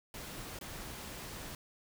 pink noise with dropouts, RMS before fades -45 dBFS, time 0.14-1.55 s, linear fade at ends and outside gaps 2 ms, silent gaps 0.589-0.611 s, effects none

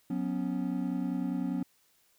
triangle chord, F# suspended fourth, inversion none, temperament equal with one note detuned, 182.13 / 246.9 / 277.2 Hz, F#3 / B3 / C#4, -27 / 0 / 0 cents, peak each -32 dBFS, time 0.1-1.63 s, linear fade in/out 5 ms, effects white hiss -68 dBFS RMS until 2.18 s

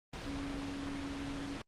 sine tone in noise, 279 Hz, C#4, 11 cents sharp, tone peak -39 dBFS, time 0.26-1.57 s, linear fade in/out 5 ms, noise pink, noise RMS -42 dBFS, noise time 0.13-1.62 s, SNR 0 dB, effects low-pass 5000 Hz 12 dB/octave + Opus 32 kbps

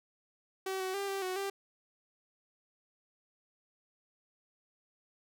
sawtooth tone with pitch steps, 381.6 / 375.4 / 397.4 / 391.1 / 370.2 / 394.3 Hz, G4 / F#4 / G4 / G4 / F#4 / G4, -47 / +25 / +24 / -4 / +1 / +10 cents, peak -30 dBFS, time 0.66-1.5 s, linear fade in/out 5 ms, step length 140 ms, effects none

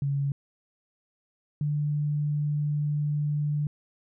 sine tone pair in turn, 140.2 / 147.89 Hz, C#3 / D3, +20 / +12 cents, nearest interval minor second, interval 92 cents, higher second, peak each -24 dBFS, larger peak neither, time 0.02-0.32 / 1.61-3.67 s, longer second, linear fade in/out 2 ms, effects none

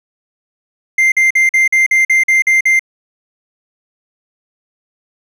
triangle tone bursts, 2093 Hz, C7, in tune, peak -6 dBFS, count 10, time 0.98-2.794 s, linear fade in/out 5 ms, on 140 ms, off 46 ms, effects none

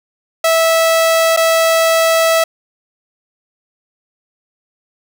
sawtooth tone with dropouts, 654 Hz, E5, 14 cents flat, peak -6 dBFS, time 0.44-2.44 s, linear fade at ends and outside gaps 5 ms, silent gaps 1.365-1.372 s, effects none

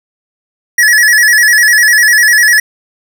square tone with vibrato, 1812 Hz, A#6, 50 cents flat, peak -5 dBFS, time 0.78-2.6 s, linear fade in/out 5 ms, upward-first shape square, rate 10 Hz, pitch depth 90 cents each way, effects none

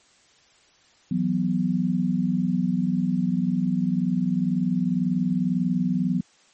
sine chord, E suspended second, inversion none, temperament equal, 164.81 / 185 / 246.9 Hz, E3 / F#3 / B3, 0 / 0 / 0 cents, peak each -27 / -23 / -25 dBFS, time 1.11-6.21 s, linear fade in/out 5 ms, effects white hiss -58 dBFS RMS until 6.53 s + MP3 32 kbps

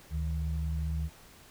sine tone pair together, 73.51 / 158.2 Hz, D2 / D#3, +2 / +29 cents, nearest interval octave + minor second, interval 1327 cents, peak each -30 / -36 dBFS, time 0.1-1.1 s, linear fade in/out 50 ms, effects pink hiss -55 dBFS RMS until 1.5 s

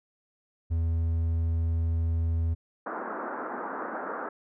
triangle tone, 82.41 Hz, E2, in tune, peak -22 dBFS, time 0.7-2.55 s, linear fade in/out 20 ms
white band-pass noise, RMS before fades -35 dBFS, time 2.86-4.29 s, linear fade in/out 5 ms, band 210 to 1500 Hz, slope 48 dB/octave
effects none

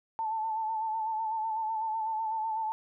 sine tone with vibrato, 882 Hz, A5, 4 cents sharp, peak -29 dBFS, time 0.19-2.72 s, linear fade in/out 0 ms, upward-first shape sine, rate 8 Hz, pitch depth 43 cents each way, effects none

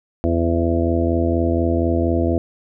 harmonic tone with a mistuned harmonic, 84.2 Hz, E2, 37 cents sharp, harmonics 1 / 2 / 3 / 4 / 5 / 6 / 7 / 8, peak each -20 / -32 / -22 / -21 / -31 / -26 / -32 / -25 dBFS, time 0.24-2.38 s, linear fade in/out 0 ms, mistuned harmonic 8, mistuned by -18 cents, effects none

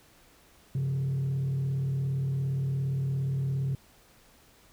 sine tone with frequency modulation, 135.2 Hz, C#3, 43 cents flat, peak -24 dBFS, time 0.75-3.75 s, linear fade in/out 2 ms, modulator 37.3 Hz, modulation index 0.37, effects tanh soft clip ceiling -25 dBFS + pink hiss -59 dBFS RMS until 4.72 s

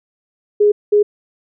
sine tone bursts at uneven times, 415.3 Hz, G#4, in tune, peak -8 dBFS, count 2, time 0.6-0.72 / 0.92-1.03 s, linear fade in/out 10 ms, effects none

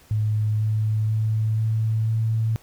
sine tone with pitch steps, 107.2 / 108.32 / 109.45 / 110.6 / 111.75 Hz, A2 / A2 / A2 / A2 / A2, -45 / -27 / -9 / +9 / +27 cents, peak -19 dBFS, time 0.11-2.56 s, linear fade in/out 0 ms, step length 490 ms, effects pink hiss -53 dBFS RMS until 2.62 s

